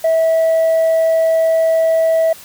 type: tone with tanh clipping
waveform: sine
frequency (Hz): 650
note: E5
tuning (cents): -24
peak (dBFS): -11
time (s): 0.04-2.33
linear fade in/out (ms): 5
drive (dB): 1
effects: white hiss -38 dBFS RMS until 2.44 s